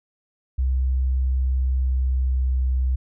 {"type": "tone with pitch glide", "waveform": "sine", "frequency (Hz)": [64.7, 64.22], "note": ["C2", "C2"], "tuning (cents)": [-19, -32], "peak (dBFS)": -18, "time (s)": [0.58, 2.96], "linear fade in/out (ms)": 10, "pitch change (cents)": -13, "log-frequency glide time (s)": [1.58, 2.31], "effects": []}